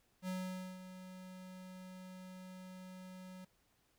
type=tone with ADSR envelope; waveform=square; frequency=185 Hz; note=F#3; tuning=in tune; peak=-38 dBFS; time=0.22-3.45 s; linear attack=61 ms; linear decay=500 ms; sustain=-12 dB; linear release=8 ms; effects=pink hiss -75 dBFS RMS until 3.98 s